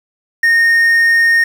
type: tone with quantisation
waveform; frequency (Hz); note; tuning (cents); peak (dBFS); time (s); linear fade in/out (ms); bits
triangle; 1844; A#6; -19; -6; 0.43-1.44; 5; 6
effects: none